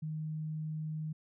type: tone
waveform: sine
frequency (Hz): 155.56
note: D#3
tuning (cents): 0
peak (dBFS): -35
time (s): 0.02-1.13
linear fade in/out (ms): 10
effects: none